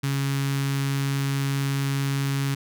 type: tone with notch filter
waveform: sawtooth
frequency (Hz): 138.1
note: C#3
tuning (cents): -6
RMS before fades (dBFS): -25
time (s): 0.03-2.55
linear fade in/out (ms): 10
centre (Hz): 600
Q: 0.55
effects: none